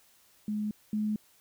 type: tone pair in turn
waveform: sine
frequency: 211 / 212.7 Hz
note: G#3 / G#3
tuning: +28 / +42 cents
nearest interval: unison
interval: 14 cents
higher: second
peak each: -29 / -27 dBFS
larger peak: second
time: 0.48-0.71 / 0.93-1.16 s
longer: neither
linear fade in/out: 2 ms
effects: white hiss -63 dBFS RMS until 1.4 s